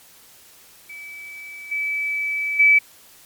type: tone with level steps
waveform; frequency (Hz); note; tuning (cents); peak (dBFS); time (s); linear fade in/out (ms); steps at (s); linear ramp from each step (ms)
sine; 2301; D7; -36; -34 / -21 / -10; 0.89-2.79; 10; 1.71 / 2.59; 10
effects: white hiss -49 dBFS RMS until 3.25 s + MP3 96 kbps